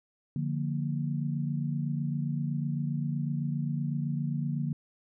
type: chord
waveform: sine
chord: Bb major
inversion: first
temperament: equal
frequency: 146.83 / 174.61 / 233.1 Hz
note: D3 / F3 / Bb3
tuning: 0 / 0 / 0 cents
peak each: -30 / -35 / -35 dBFS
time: 0.36-4.73 s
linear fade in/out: 2 ms
effects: none